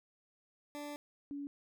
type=tone pair in turn; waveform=20% pulse / sine; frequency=292.6 / 284.4 Hz; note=D4 / C#4; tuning=-6 / +45 cents; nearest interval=unison; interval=49 cents; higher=first; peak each=-37 / -39 dBFS; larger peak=first; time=0.75-0.96 / 1.31-1.47 s; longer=first; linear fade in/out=0 ms; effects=none